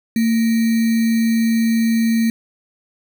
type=tone with sample-and-hold; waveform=sine; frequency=226.9 Hz; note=A#3; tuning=47 cents flat; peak=-13 dBFS; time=0.16-2.3 s; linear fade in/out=2 ms; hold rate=2100 Hz; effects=none